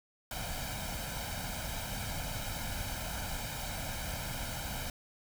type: noise with comb filter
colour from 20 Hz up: pink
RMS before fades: -38 dBFS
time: 0.31-4.9 s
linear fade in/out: 2 ms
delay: 1.3 ms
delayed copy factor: +0.75
effects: none